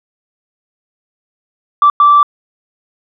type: tone bursts at uneven times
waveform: sine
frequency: 1166 Hz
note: D6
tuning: 13 cents flat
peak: -3 dBFS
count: 2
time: 1.82-1.9 / 2-2.23 s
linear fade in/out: 2 ms
effects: tanh soft clip ceiling 0 dBFS